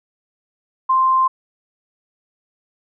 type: tone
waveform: sine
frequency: 1046.5 Hz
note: C6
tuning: in tune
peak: -12 dBFS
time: 0.89-1.28 s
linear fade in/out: 10 ms
effects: none